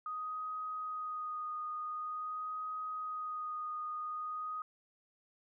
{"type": "tone with vibrato", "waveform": "sine", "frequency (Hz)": 1244.5, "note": "D#6", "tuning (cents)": 0, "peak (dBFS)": -37, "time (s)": [0.06, 4.62], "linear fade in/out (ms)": 2, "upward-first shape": "sine", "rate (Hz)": 0.46, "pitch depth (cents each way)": 16, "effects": []}